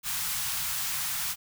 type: band-stop noise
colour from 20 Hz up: white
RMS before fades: -31 dBFS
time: 0.03-1.36 s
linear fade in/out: 50 ms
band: 180 to 830 Hz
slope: 24 dB/octave
effects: none